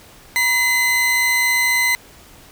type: tone pair together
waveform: 40% pulse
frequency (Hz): 963.2 / 2041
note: B5 / C7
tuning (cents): -44 / -44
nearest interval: octave + minor second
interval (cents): 1300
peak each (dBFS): -25 / -14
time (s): 0.36-1.95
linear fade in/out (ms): 0
effects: pink hiss -45 dBFS RMS until 2.51 s